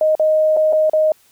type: tone with dropouts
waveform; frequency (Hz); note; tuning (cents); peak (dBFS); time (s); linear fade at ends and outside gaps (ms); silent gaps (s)
sine; 622.3; D#5; 0; -11; 0.01-1.12; 2; 0.152-0.196 / 0.566-0.57 / 0.726-0.731 / 0.897-0.933
effects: white hiss -54 dBFS RMS until 1.31 s